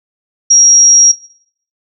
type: tone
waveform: sine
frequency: 5650 Hz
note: F8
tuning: 19 cents sharp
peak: -3 dBFS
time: 0.5-1.12 s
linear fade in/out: 10 ms
effects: noise-tail reverb RT60 0.6 s tail -17 dB re dry